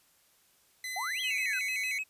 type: tone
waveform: sawtooth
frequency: 2024 Hz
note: B6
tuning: 42 cents sharp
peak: -32 dBFS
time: 0.84-1.98 s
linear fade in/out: 2 ms
type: exponential two-way sweep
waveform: sine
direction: up then down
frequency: 698 to 3375 to 1462 Hz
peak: -33 dBFS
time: 0.96-1.59 s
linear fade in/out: 5 ms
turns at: 1.21 s
type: tone with vibrato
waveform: triangle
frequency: 2384 Hz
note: D7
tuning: 25 cents sharp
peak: -30 dBFS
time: 1.23-2.04 s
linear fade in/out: 20 ms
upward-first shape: square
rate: 6.6 Hz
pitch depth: 120 cents each way
effects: white hiss -66 dBFS RMS until 2.09 s + resampled to 32000 Hz